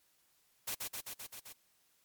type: noise with echo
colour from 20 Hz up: white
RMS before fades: -38 dBFS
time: 0.67-0.75 s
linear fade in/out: 10 ms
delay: 130 ms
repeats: 6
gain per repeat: -2 dB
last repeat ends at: 1.53 s
effects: white hiss -72 dBFS RMS until 2.04 s + MP3 96 kbps